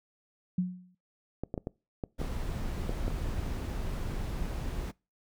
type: tone with exponential decay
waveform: sine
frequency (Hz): 181.3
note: F#3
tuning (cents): -35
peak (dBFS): -23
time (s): 0.58-0.95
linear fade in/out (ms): 5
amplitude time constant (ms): 80
type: clicks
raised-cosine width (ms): 2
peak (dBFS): -20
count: 8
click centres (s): 1.436 / 1.541 / 1.578 / 1.671 / 2.038 / 2.216 / 2.894 / 3.08
type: noise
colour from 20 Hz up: brown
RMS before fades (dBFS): -34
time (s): 2.18-4.92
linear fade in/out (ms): 20
effects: noise-tail reverb RT60 0.3 s tail -25 dB re dry